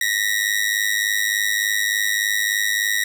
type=ring-modulated tone; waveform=sawtooth; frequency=1901 Hz; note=A#6; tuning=33 cents sharp; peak=-12 dBFS; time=0.01-3.04 s; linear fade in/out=2 ms; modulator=51.7 Hz; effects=8-bit